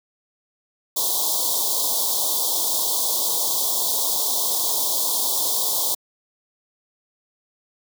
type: band-stop noise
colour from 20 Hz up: white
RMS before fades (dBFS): -22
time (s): 0.96-5.95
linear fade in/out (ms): 10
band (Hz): 1100 to 3300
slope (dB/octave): 96
effects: high-pass 400 Hz 12 dB/octave